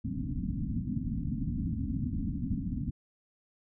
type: low-pass noise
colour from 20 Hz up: white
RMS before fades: -33 dBFS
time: 0.04-2.91 s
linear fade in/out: 10 ms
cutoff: 280 Hz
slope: 96 dB/octave
effects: none